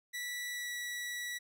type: tone with pitch glide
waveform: sawtooth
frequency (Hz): 1956 to 1944.7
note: B6 to B6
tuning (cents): -17 to -27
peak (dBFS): -34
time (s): 0.13-1.39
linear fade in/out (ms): 20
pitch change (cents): -10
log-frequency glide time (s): 0.51-0.7
effects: none